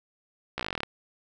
slowing click train, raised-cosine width 0.3 ms, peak -14 dBFS, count 13, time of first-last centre 0.58-0.833 s, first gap 15 ms, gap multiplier 1.06, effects none

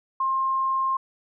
sine tone, 1062 Hz, C6, 25 cents sharp, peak -21 dBFS, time 0.2-0.97 s, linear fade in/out 5 ms, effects none

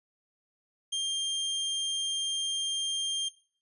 sawtooth tone, 3191 Hz, G7, 30 cents sharp, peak -25 dBFS, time 0.92-3.29 s, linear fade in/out 10 ms, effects noise-tail reverb RT60 0.5 s tail -19 dB re dry + resampled to 24000 Hz

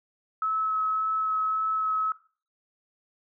sine tone with vibrato, 1292 Hz, E6, 35 cents flat, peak -24 dBFS, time 0.42-2.12 s, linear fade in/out 2 ms, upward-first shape sine, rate 1.8 Hz, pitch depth 10 cents each way, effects noise-tail reverb RT60 0.4 s tail -17 dB re dry

